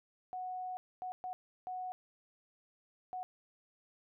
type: tone bursts at uneven times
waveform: sine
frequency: 737 Hz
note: F#5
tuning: 7 cents flat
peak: -38 dBFS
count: 5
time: 0.33-0.77 / 1.02-1.12 / 1.24-1.33 / 1.67-1.92 / 3.13-3.23 s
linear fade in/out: 0 ms
effects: none